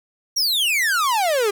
45% pulse exponential sweep, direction down, 5800 to 392 Hz, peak -17 dBFS, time 0.36-1.51 s, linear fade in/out 10 ms, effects none

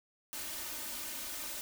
white noise with comb filter, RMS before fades -41 dBFS, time 0.33-1.61 s, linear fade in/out 0 ms, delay 3.3 ms, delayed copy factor +0.85, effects none

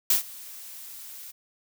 blue noise with ADSR envelope, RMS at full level -19 dBFS, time 0.1-1.32 s, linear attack 4 ms, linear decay 120 ms, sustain -23 dB, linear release 17 ms, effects none

